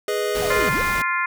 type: chord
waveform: square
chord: G# minor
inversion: none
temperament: equal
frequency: 415.3 / 493.9 / 622.3 Hz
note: G#4 / B4 / D#5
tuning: 0 / 0 / 0 cents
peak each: -24 / -28 / -28 dBFS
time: 0.08-0.69 s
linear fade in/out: 2 ms
type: noise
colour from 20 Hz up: pink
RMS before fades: -29 dBFS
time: 0.35-1.02 s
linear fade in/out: 2 ms
type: linear two-way sweep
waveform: sine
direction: down then up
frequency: 759 to 113.9 to 575 Hz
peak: -26 dBFS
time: 0.42-0.82 s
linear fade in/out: 5 ms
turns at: 0.72 s
type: harmonic tone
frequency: 349.2 Hz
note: F4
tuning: in tune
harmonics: 3 / 4 / 5 / 6 / 7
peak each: -24 / -26 / -26 / -26 / -31 dBFS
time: 0.5-1.26 s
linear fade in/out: 5 ms
effects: none